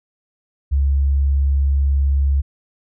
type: tone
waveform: sine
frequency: 69.3 Hz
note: C#2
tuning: in tune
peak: -13 dBFS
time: 0.71-2.42 s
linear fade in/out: 20 ms
effects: none